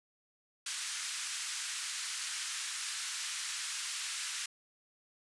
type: band-pass noise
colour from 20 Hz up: white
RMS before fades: -39 dBFS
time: 0.66-4.46 s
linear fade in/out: 5 ms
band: 1300 to 9100 Hz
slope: 24 dB/octave
effects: resampled to 24000 Hz